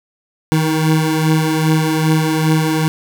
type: beating tone pair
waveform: 25% pulse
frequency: 157 / 159.5 Hz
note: D#3 / D#3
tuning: +16 / +43 cents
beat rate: 2.5 Hz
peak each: -10 / -15 dBFS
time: 0.52-2.88 s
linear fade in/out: 0 ms
effects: none